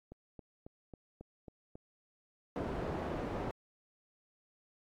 click train, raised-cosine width 2 ms, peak -35 dBFS, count 7, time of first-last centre 0.12-1.755 s, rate 3.67 Hz
white low-pass noise, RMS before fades -38 dBFS, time 2.56-3.51 s, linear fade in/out 0 ms, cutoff 580 Hz, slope 12 dB/octave
effects AAC 64 kbps

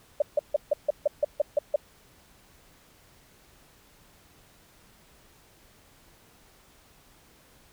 sine tone bursts, 588 Hz, D5, 2 cents sharp, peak -18 dBFS, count 10, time 0.2-1.76 s, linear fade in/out 5 ms, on 21 ms, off 150 ms, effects pink hiss -58 dBFS RMS until 7.72 s

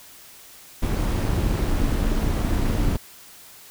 brown noise with amplitude modulation, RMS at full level -19 dBFS, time 0.82-2.97 s, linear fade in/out 10 ms, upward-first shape sine, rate 258 Hz, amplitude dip 60%, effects white hiss -46 dBFS RMS until 3.7 s

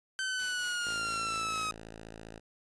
sawtooth linear sweep, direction down, 1544 to 1262 Hz, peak -28 dBFS, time 0.19-1.71 s, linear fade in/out 0 ms
white noise with tremolo, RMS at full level -45 dBFS, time 0.39-1.69 s, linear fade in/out 2 ms, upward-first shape triangle, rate 4.4 Hz, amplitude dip 55%
5% pulse tone, 55 Hz, A1, in tune, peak -34 dBFS, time 0.85-2.4 s, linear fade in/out 20 ms
effects resampled to 22050 Hz

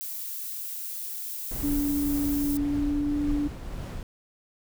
violet noise, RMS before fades -35 dBFS, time 0.01-2.57 s, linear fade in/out 0 ms
brown noise with tremolo, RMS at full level -32 dBFS, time 1.51-4.03 s, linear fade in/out 2 ms, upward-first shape triangle, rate 1.8 Hz, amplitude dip 40%
sine tone with pitch glide, 287.3 to 291.6 Hz, D4 to D4, -38 to -12 cents, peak -24 dBFS, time 1.63-3.48 s, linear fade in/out 10 ms, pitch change +26 cents, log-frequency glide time 2.57-3.17 s
effects none

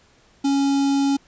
square tone with notch filter, 277.2 Hz, C#4, in tune, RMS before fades -19 dBFS, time 0.44-1.17 s, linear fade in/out 10 ms, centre 1800 Hz, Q 0.68, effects pink hiss -56 dBFS RMS until 1.27 s + resampled to 16000 Hz

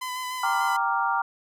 sawtooth tone with vibrato, 1010 Hz, B5, 39 cents sharp, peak -26 dBFS, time 0.01-0.77 s, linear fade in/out 10 ms, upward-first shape square, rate 6.7 Hz, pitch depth 15 cents each way
sine chord, G minor seventh, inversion none, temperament equal, 784 / 932.3 / 1174.7 / 1396.9 Hz, G5 / Bb5 / D6 / F6, 0 / 0 / 0 / 0 cents, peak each -28 / -26 / -28 / -28 dBFS, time 0.43-1.22 s, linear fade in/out 5 ms
effects none

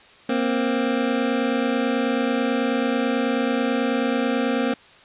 25% pulse tone pair together, 235.2 / 264.4 Hz, A#3 / C4, +16 / +18 cents, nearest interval major second, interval 202 cents, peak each -19 dBFS, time 0.29-4.74 s, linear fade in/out 5 ms, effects white hiss -49 dBFS RMS until 5.04 s + resampled to 8000 Hz

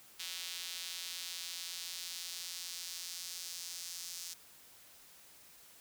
square tone with high-pass filter sweep, 87.31 Hz, F2, in tune, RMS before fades -44 dBFS, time 0.19-4.34 s, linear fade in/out 10 ms, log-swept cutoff 3500 to 5500 Hz, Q 1.5, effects white hiss -59 dBFS RMS until 5.8 s

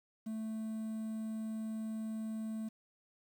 triangle tone with quantisation, 220 Hz, A3, in tune, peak -35 dBFS, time 0.26-2.69 s, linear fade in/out 10 ms, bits 10, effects none

